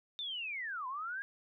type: linear two-way sweep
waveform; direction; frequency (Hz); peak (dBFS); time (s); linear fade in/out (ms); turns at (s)
sine; down then up; 3631 to 988 to 1651; -37; 0.19-1.22; 0; 0.87
effects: none